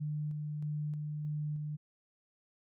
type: tone with tremolo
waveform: sine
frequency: 150.1 Hz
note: D3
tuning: 38 cents sharp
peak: -33 dBFS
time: 0-1.77 s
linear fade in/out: 20 ms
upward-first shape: square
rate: 1.6 Hz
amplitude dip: 25%
effects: none